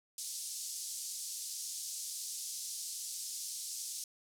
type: band-pass noise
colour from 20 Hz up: pink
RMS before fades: -42 dBFS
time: 0.18-4.04 s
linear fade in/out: 2 ms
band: 5000 to 11000 Hz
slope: 24 dB/octave
effects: none